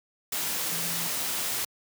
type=tone in noise; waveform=sine; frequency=169 Hz; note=E3; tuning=43 cents sharp; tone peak=-40 dBFS; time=0.72-1.08 s; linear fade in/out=5 ms; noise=white; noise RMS=-30 dBFS; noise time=0.32-1.65 s; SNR=-13 dB; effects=high-pass 100 Hz 12 dB/octave